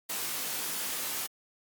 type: noise with comb filter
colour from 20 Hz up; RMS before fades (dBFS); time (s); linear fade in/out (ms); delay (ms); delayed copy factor
white; -34; 0.09-1.27; 10; 19; +0.7
effects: high-pass 150 Hz 12 dB/octave + Opus 48 kbps